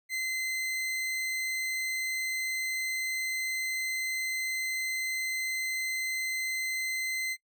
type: tone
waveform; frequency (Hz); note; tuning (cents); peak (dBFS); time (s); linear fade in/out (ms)
40% pulse; 2061; C7; -27; -29; 0.09-7.37; 50
effects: noise-tail reverb RT60 0.1 s tail -22 dB re dry